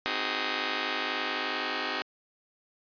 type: chord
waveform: 5% pulse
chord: Ab dominant seventh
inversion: first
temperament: just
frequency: 259.6 / 311.5 / 373.8 / 415.3 Hz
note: C4 / Eb4 / Gb4 / Ab4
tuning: -13 / +2 / +18 / 0 cents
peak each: -24 dBFS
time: 0.06-2.02 s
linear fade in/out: 0 ms
effects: resampled to 11025 Hz